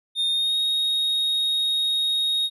triangle tone with pitch glide, 3663 to 3744 Hz, A#7 to A#7, -31 to +7 cents, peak -19 dBFS, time 0.15-2.5 s, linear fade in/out 50 ms, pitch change +38 cents, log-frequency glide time 0.29-0.57 s, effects none

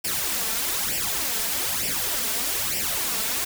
white noise with flanger, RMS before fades -26 dBFS, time 0.04-3.45 s, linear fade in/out 10 ms, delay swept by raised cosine 0.38 to 4.58 ms, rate 1.1 Hz, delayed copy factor +0.75, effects none

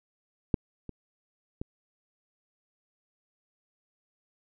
clicks, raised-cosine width 3 ms, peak -10 / -26 / -21 dBFS, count 3, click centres 0.542 / 0.893 / 1.615 s, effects none

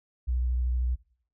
sine tone with vibrato, 61.74 Hz, B1, in tune, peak -24 dBFS, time 0.27-0.96 s, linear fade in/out 20 ms, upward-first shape square, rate 13 Hz, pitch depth 23 cents each way, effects noise-tail reverb RT60 0.6 s tail -22 dB re dry

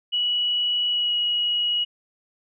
sine tone with pitch glide, 2933 to 2906 Hz, F#7 to F#7, -16 to -32 cents, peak -20 dBFS, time 0.12-1.85 s, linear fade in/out 20 ms, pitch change -16 cents, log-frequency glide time 0.9-1.13 s, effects none

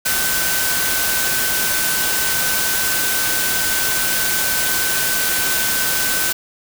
sine tone in noise, 1524 Hz, G6, 49 cents flat, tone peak -24 dBFS, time 0.05-6.33 s, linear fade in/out 10 ms, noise white, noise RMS -19 dBFS, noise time 0.05-6.33 s, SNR -8 dB, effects none

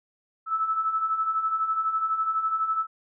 sine beating tone pair, 1300 / 1312 Hz, E6 / E6, -24 / -9 cents, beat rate 12 Hz, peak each -31 / -24 dBFS, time 0.46-2.87 s, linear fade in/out 50 ms, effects none

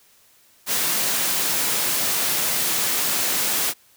white high-pass noise, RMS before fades -22 dBFS, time 0.66-3.74 s, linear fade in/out 50 ms, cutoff 120 Hz, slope 24 dB/octave, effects white hiss -56 dBFS RMS until 3.96 s

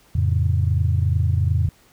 sine chord, F augmented, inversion none, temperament equal, 87.31 / 110 / 138.59 Hz, F2 / A2 / C#3, 0 / 0 / 0 cents, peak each -18 / -21 / -23 dBFS, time 0.15-1.69 s, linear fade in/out 5 ms, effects tanh soft clip ceiling -7 dBFS + pink hiss -55 dBFS RMS until 1.92 s

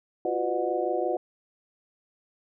sine tone cluster, 344.1 / 369.8 / 502 / 604 / 731 Hz, F4 / F#4 / B4 / D5 / F#5, -26 / -1 / +28 / +48 / -21 cents, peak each -31 dBFS, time 0.25-1.17 s, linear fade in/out 2 ms, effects none

